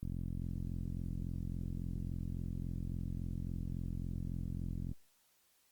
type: click train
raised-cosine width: 5 ms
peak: -28 dBFS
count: 214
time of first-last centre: 0.03-4.915 s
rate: 43.6 Hz
effects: white hiss -72 dBFS RMS until 5.71 s + Opus 32 kbps